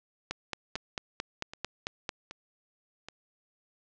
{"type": "two click trains", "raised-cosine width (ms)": 0.2, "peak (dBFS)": [-15, -24], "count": [9, 4], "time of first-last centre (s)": [[0.31, 2.092], [0.76, 3.086]], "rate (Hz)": [4.49, 1.29], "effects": ["low-pass 7000 Hz 12 dB/octave"]}